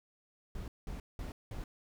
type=noise bursts; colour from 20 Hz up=brown; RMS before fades=-41 dBFS; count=4; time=0.55-1.64 s; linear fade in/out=2 ms; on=130 ms; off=190 ms; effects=none